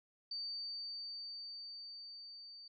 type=tone with level ramp; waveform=sine; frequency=4600 Hz; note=D8; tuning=37 cents flat; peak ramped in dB=-39 to -51 dBFS; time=0.31-2.68 s; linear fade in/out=5 ms; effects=none